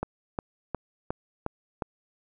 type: click train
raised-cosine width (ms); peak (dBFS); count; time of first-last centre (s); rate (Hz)
1; -15; 6; 0.03-1.822; 2.79
effects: none